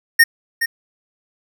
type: tone with echo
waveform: square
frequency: 1841 Hz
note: A#6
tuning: 22 cents flat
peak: -7 dBFS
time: 0.19-0.24 s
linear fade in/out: 10 ms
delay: 420 ms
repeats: 1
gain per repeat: -10 dB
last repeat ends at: 0.66 s
effects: none